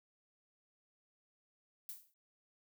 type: noise with exponential decay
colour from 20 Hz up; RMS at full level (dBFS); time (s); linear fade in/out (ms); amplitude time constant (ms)
violet; -43; 1.89-2.14; 1; 54
effects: none